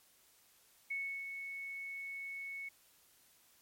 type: tone with ADSR envelope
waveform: sine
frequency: 2209 Hz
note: C#7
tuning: 7 cents flat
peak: -35 dBFS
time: 0.9-2.69 s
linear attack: 11 ms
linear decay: 330 ms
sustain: -6 dB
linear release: 7 ms
effects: white hiss -67 dBFS RMS until 3.61 s + MP3 64 kbps